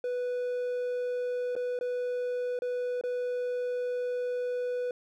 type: tone with dropouts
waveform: triangle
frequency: 493.9 Hz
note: B4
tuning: in tune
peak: -27 dBFS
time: 0.04-4.91 s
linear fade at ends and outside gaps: 2 ms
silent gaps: 1.554-1.563 / 1.79-1.81 / 2.59-2.62 / 3.012-3.037 s
effects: none